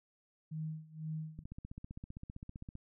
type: tone with tremolo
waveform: sine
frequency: 157 Hz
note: D#3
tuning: 16 cents sharp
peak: -36 dBFS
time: 0.51-1.44 s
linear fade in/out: 10 ms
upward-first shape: sine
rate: 2 Hz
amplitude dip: 90%
type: click train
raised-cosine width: 5 ms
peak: -33 dBFS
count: 22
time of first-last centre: 1.39-2.754 s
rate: 15.4 Hz
effects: none